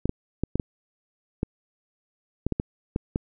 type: clicks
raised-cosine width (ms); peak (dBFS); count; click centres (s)
3; -11; 11; 0.056 / 0.094 / 0.436 / 0.556 / 0.598 / 1.431 / 2.466 / 2.523 / 2.599 / 2.961 / 3.159
effects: none

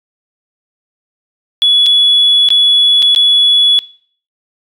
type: tone with dropouts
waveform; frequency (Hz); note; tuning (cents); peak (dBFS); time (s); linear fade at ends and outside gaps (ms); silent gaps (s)
sine; 3397; G#7; +38; -5; 1.62-3.79; 0; 1.861-1.865 / 2.488-2.504 / 3.022-3.026 / 3.149-3.161
effects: noise-tail reverb RT60 0.5 s tail -20 dB re dry + tanh soft clip ceiling -1 dBFS

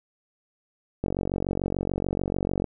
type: click train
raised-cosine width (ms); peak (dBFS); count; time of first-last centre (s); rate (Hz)
2; -13; 76; 1.04-2.643; 46.8
effects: none

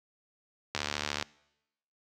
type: click train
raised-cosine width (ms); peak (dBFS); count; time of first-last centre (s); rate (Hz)
0.2; -13; 36; 0.75-1.226; 73.6
effects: noise-tail reverb RT60 0.9 s tail -24 dB re dry + high-pass 60 Hz 12 dB/octave

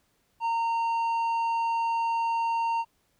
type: tone with low-pass filter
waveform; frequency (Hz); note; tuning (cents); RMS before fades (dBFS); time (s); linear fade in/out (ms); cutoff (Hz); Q
square; 920; A#5; -23; -27; 0.4-2.85; 50; 2200; 0.67
effects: pink hiss -70 dBFS RMS until 3.19 s

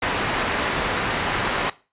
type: low-pass noise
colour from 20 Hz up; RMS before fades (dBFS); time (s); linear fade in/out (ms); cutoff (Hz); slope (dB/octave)
white; -24; 0.02-1.7; 5; 2000; 12
effects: noise-tail reverb RT60 0.3 s tail -18 dB re dry + resampled to 8000 Hz

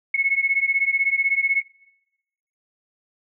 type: beating tone pair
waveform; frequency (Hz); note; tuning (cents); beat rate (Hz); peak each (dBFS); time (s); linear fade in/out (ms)
sine; 2186 / 2202; C#7 / C#7; -25 / -12; 16; -21; 0.14-1.62; 5
effects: noise-tail reverb RT60 1.0 s tail -24 dB re dry

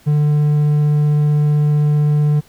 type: tone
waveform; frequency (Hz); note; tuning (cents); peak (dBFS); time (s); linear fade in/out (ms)
triangle; 148.7; D3; +22; -9; 0.06-2.41; 20
effects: pink hiss -49 dBFS RMS until 2.48 s

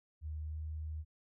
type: tone with pitch glide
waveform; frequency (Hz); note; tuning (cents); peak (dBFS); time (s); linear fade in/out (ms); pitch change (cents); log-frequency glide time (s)
sine; 77 to 77.76; D#2 to D#2; -17 to 0; -38; 0.21-1.05; 50; +17; 0.46-0.57
effects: none

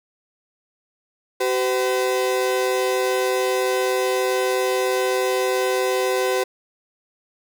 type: tone pair together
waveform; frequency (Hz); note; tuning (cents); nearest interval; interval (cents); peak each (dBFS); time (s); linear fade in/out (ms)
35% pulse; 380.6 / 508; F#4 / B4; +49 / +49; perfect fourth; 500; -20; 1.4-6.44; 10
effects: none

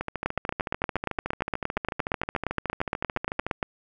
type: two click trains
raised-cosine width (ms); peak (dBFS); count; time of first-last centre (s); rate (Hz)
0.5; -10 / -14; 30 / 48; 0.26-3.628 / 0.01-3.466; 8.61 / 13.6
effects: none

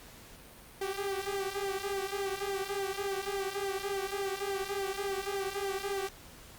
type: tone with flanger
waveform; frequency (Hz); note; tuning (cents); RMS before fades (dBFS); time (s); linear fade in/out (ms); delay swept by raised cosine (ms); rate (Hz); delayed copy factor
sawtooth; 393.3; G4; +6; -35; 0.81-6.09; 5; 0.73 to 5.23; 3.5; -0.75
effects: pink hiss -52 dBFS RMS until 6.58 s + Opus 48 kbps

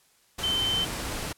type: tone in noise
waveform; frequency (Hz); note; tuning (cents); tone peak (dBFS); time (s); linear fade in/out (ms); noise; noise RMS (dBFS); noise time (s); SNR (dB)
sine; 3084; G7; -29; -24; 0.43-0.85; 10; pink; -33; 0.38-1.33; +6
effects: white hiss -63 dBFS RMS until 1.37 s + low-pass 12000 Hz 12 dB/octave

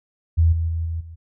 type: tone with level steps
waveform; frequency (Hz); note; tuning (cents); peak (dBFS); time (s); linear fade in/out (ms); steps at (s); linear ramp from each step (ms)
sine; 82.41; E2; 0; -12 / -19 / -21 / -23 / -35; 0.37-1.16; 20; 0.52 / 0.68 / 0.85 / 1; 10
effects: none

